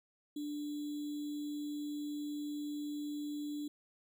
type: tone with sample-and-hold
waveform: sine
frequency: 294.7 Hz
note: D4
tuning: 6 cents sharp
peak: -37 dBFS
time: 0.36-3.68 s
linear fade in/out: 5 ms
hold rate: 3675 Hz
effects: none